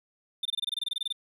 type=tone bursts; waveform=triangle; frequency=3585 Hz; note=A7; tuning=32 cents sharp; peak=-26 dBFS; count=15; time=0.43-1.126 s; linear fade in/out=5 ms; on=24 ms; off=24 ms; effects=none